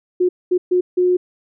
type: tone bursts at uneven times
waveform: sine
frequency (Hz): 361.4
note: F#4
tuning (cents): -41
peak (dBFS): -12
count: 4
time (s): 0.2-0.29 / 0.51-0.58 / 0.71-0.81 / 0.97-1.17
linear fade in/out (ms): 10
effects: none